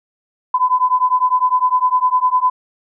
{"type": "beating tone pair", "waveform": "sine", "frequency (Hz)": [1004, 1013.9], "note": ["B5", "B5"], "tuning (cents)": [28, 45], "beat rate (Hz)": 9.9, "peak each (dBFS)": -15, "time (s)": [0.54, 2.5], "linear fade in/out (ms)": 5, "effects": []}